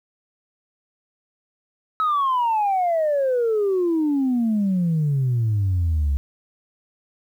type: exponential sweep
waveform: sine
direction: down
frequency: 1295 to 67.6 Hz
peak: -16 dBFS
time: 2-6.17 s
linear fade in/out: 0 ms
effects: tanh soft clip ceiling -15 dBFS + 9-bit